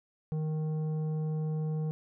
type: tone with tanh clipping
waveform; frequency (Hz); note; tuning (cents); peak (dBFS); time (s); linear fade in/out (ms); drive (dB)
triangle; 155.56; D#3; 0; -31; 0.32-1.91; 0; 13
effects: none